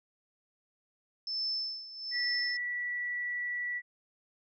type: tone with tremolo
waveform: sine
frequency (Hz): 5274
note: E8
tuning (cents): 0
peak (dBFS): -30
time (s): 1.27-2.57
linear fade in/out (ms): 2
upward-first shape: sine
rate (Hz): 1.2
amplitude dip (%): 80
type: tone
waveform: sine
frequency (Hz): 1952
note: B6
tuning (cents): -21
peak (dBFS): -32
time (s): 2.11-3.82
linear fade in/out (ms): 50
effects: none